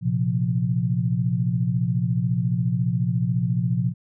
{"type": "chord", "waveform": "sine", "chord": "Bb suspended second", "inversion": "none", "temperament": "equal", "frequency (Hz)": [116.54, 130.81, 174.61], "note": ["Bb2", "C3", "F3"], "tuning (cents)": [0, 0, 0], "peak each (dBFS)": -24, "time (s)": [0.01, 3.94], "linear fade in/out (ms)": 50, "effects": []}